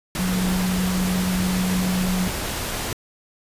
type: tone in noise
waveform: sine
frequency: 183.9 Hz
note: F#3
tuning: 10 cents flat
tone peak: -20 dBFS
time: 0.19-2.28 s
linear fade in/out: 2 ms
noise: pink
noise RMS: -27 dBFS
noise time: 0.15-2.93 s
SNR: +4 dB
effects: resampled to 32000 Hz